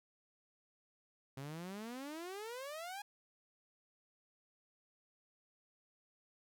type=exponential sweep; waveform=sawtooth; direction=up; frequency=131.3 to 836 Hz; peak=-40 dBFS; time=1.37-3.02 s; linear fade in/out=5 ms; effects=none